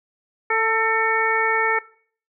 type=harmonic tone with a mistuned harmonic; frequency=444.9 Hz; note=A4; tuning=19 cents sharp; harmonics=1 / 2 / 3 / 4 / 5; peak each=-24 / -24 / -24 / -24 / -24 dBFS; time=0.5-1.79 s; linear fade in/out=5 ms; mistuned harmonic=4; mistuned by=+24 cents; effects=noise-tail reverb RT60 0.5 s tail -20 dB re dry